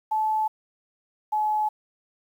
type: tone pair in turn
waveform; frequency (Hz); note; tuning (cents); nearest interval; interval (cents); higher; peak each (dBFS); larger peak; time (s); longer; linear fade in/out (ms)
sine; 867 / 853.1; A5 / G#5; -26 / +46; unison; 28; first; -21; neither; 0.11-0.48 / 1.32-1.69; neither; 10
effects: 9-bit